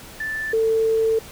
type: tone pair in turn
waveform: sine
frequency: 1760 / 446.3 Hz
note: A6 / A4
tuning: 0 / +25 cents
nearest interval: 2 octaves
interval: 2375 cents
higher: first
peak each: -24 / -16 dBFS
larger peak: second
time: 0.2-0.53 / 0.53-1.19 s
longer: second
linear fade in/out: 5 ms
effects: pink hiss -41 dBFS RMS until 1.31 s